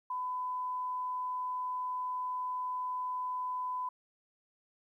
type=tone; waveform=sine; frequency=1004 Hz; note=B5; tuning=28 cents sharp; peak=-33 dBFS; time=0.1-3.89 s; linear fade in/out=5 ms; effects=12-bit